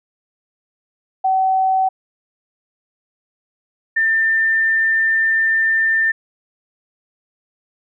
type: tone pair in turn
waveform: sine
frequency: 760 / 1793.6 Hz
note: F#5 / A6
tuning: +46 / +33 cents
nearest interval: octave + minor third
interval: 1487 cents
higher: second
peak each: -13 dBFS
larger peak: neither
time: 1.24-1.89 / 3.96-6.12 s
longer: second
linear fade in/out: 10 ms
effects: none